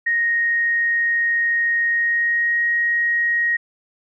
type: tone with pitch glide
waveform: sine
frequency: 1867 to 1882.2 Hz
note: A#6 to A#6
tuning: +2 to +16 cents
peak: -16 dBFS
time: 0.06-3.57 s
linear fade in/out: 10 ms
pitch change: +14 cents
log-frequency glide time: 1.87-2.64 s
effects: none